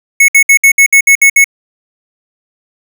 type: tone bursts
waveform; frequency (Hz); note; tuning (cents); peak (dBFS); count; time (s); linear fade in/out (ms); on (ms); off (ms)
square; 2200; C#7; -14; -3; 9; 0.2-1.443; 5; 83; 62
effects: none